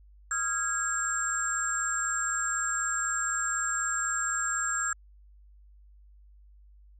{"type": "tone cluster", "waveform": "sine", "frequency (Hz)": [1274, 1378, 1641, 7510], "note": ["D#6", "F6", "G#6", "A#8"], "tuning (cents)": [41, -24, -21, 12], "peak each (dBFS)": [-37, -33, -33, -30], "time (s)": [0.31, 4.93], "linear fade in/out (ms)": 2, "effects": ["added 50 Hz sine -52 dBFS peak until 6.99 s"]}